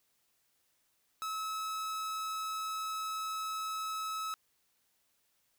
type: tone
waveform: 45% pulse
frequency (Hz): 1293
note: E6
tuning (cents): -34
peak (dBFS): -35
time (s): 1.22-4.34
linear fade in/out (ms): 0
effects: white hiss -75 dBFS RMS until 5.58 s